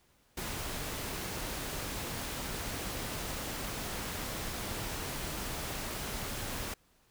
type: noise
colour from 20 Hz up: pink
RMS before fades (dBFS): -38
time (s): 0.37-6.74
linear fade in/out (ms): 5
effects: pink hiss -68 dBFS RMS until 7.1 s